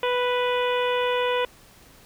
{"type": "harmonic tone", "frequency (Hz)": 493.9, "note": "B4", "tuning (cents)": 0, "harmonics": [1, 2, 3, 4, 5, 6, 7], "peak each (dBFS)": [-23, -27, -33, -35, -33, -34, -37], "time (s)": [0.03, 1.45], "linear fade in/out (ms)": 2, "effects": ["pink hiss -52 dBFS RMS until 2.05 s"]}